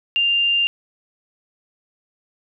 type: tone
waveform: sine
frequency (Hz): 2794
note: F7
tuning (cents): 0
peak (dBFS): -15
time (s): 0.16-0.67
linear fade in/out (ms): 0
effects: none